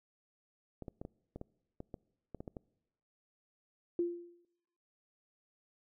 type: clicks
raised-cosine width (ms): 2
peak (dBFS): -30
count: 12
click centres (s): 0.823 / 0.882 / 1.015 / 1.051 / 1.36 / 1.414 / 1.804 / 1.942 / 2.347 / 2.405 / 2.478 / 2.568
type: tone with exponential decay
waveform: sine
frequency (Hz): 346.3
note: F4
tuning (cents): -15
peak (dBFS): -27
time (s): 3.99-4.45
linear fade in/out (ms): 2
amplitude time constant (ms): 98
effects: noise-tail reverb RT60 1.0 s tail -25 dB re dry